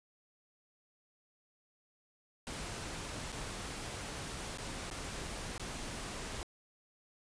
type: noise with dropouts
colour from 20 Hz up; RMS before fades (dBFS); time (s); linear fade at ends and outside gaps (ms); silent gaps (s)
pink; -42; 2.47-6.43; 0; 3.32-3.326 / 4.574-4.584 / 4.901-4.912 / 5.579-5.597
effects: resampled to 22050 Hz